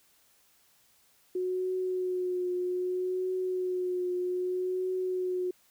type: tone with vibrato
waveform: sine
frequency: 365.3 Hz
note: F#4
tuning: 22 cents flat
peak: -28 dBFS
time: 1.35-5.51 s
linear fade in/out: 5 ms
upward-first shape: triangle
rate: 0.63 Hz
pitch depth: 29 cents each way
effects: white hiss -65 dBFS RMS until 5.7 s